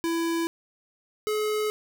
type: tone pair in turn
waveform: square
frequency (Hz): 333 / 426.1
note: E4 / G#4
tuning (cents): +18 / +44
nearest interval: major third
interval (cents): 426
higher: second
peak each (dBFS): -25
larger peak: neither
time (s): 0.04-0.47 / 1.27-1.7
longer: neither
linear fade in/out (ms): 0
effects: none